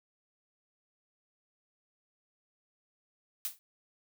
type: noise with exponential decay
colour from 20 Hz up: blue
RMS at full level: -31 dBFS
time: 3.45-3.59 s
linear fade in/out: 0 ms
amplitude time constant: 30 ms
effects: none